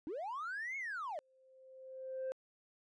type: linear two-way sweep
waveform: triangle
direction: up then down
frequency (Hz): 277.2 to 2217 to 558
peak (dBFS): -36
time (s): 0.07-1.19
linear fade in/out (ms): 0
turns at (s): 0.77
type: tone with exponential growth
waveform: sine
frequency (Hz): 523.3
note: C5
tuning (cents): 0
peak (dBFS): -33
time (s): 1.17-2.32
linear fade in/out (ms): 0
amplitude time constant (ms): 250
effects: tanh soft clip ceiling -35 dBFS + resampled to 22050 Hz